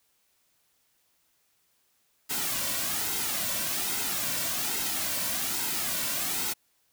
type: noise with flanger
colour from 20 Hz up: white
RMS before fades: -30 dBFS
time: 2.29-6.54 s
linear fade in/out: 20 ms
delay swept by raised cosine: 1.7 to 2.43 ms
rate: 1.2 Hz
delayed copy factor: -0.55
effects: white hiss -70 dBFS RMS until 6.92 s